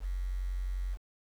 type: tone with quantisation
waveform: sine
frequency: 45.73 Hz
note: F#1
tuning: 20 cents flat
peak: -31 dBFS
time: 0-0.98 s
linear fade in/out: 50 ms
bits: 9
effects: none